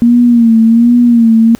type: tone with vibrato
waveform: sine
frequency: 233.1 Hz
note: A#3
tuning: in tune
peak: -3 dBFS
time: 0.02-1.55 s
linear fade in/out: 0 ms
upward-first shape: sine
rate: 1.3 Hz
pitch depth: 66 cents each way
effects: pink hiss -42 dBFS RMS until 1.59 s